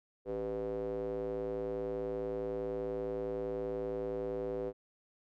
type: tone with band-pass filter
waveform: square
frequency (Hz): 55.3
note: A1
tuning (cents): +9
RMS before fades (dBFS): -37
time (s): 0.25-4.73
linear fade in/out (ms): 50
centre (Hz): 450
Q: 9.6
effects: none